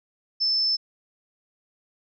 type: tone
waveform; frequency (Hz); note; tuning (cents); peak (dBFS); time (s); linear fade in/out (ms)
sine; 5274; E8; 0; -20; 0.4-0.77; 20
effects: none